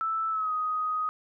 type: tone with pitch glide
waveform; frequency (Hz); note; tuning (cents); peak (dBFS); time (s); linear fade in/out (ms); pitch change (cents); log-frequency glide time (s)
sine; 1318.5 to 1251.7; E6 to D#6; 0 to +10; -26; 0.01-1.09; 0; -90; 0.3-0.52
effects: none